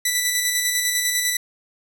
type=tone with tremolo; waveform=10% pulse; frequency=1975.5 Hz; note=B6; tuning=in tune; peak=-9 dBFS; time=0.05-1.37 s; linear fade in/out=5 ms; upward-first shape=square; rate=10 Hz; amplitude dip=30%; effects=none